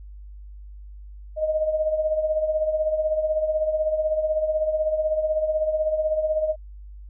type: tone with tremolo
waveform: sine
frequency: 622.3 Hz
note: D#5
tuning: in tune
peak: -17 dBFS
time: 1.36-6.56 s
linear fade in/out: 50 ms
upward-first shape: triangle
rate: 16 Hz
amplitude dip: 70%
effects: added 50 Hz sine -38 dBFS peak until 7.09 s